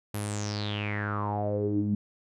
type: tone with low-pass filter sweep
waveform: sawtooth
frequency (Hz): 103.83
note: G#2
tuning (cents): 0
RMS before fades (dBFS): -30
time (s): 0.14-1.95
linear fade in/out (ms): 5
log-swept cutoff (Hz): 12000 to 210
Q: 8.2
effects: none